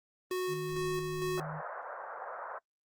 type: tone with tremolo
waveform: square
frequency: 367.2 Hz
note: F#4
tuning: 13 cents flat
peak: -32 dBFS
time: 0.31-1.4 s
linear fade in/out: 2 ms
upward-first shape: square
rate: 2.2 Hz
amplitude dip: 35%
type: tone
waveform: sine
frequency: 154.6 Hz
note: D#3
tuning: 11 cents flat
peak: -39 dBFS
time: 0.47-1.62 s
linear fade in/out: 50 ms
type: band-pass noise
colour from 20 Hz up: pink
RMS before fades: -42 dBFS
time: 1.37-2.59 s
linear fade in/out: 10 ms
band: 520 to 1600 Hz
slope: 48 dB/octave
effects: noise-tail reverb RT60 0.1 s tail -24 dB re dry + Opus 32 kbps